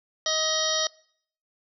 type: harmonic tone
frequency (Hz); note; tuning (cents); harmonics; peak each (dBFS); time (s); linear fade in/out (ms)
630; D#5; +21; 1 / 2 / 3 / 5 / 6 / 7 / 8 / 9; -30 / -34 / -34 / -32 / -30 / -34 / -33 / -29; 0.26-0.87; 2
effects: noise-tail reverb RT60 0.6 s tail -23 dB re dry